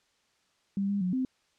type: tone with pitch steps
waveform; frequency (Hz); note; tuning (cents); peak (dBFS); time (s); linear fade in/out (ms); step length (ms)
sine; 197.5 / 201.2 / 181.9 / 258.8; G3 / G3 / F#3 / C4; +13 / +45 / -29 / -19; -26; 0.77-1.25; 2; 120
effects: white hiss -70 dBFS RMS until 1.58 s + low-pass 6000 Hz 12 dB/octave